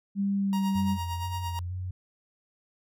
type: tone with pitch glide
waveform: sine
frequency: 198.6 to 194.85 Hz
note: G3 to G3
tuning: +23 to -10 cents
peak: -24 dBFS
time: 0.15-0.98 s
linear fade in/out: 50 ms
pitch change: -33 cents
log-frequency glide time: 0.36-0.59 s
type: tone with tremolo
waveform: 45% pulse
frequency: 942 Hz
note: A#5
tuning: 18 cents sharp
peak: -32 dBFS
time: 0.53-1.59 s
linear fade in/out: 0 ms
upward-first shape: sine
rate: 8.8 Hz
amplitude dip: 60%
type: tone with vibrato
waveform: sine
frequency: 90 Hz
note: F#2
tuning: 47 cents flat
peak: -31 dBFS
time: 0.75-1.91 s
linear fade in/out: 5 ms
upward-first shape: square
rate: 2.1 Hz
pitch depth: 34 cents each way
effects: none